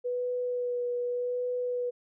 sine tone with vibrato, 490.9 Hz, B4, 10 cents flat, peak -28 dBFS, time 0.04-1.91 s, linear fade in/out 20 ms, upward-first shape sine, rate 0.85 Hz, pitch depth 15 cents each way, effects none

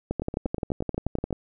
two click trains, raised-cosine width 2 ms, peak -17 / -13 dBFS, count 10 / 15, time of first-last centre 0.22-1.307 / 0.11-1.327 s, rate 8.28 / 11.5 Hz, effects none

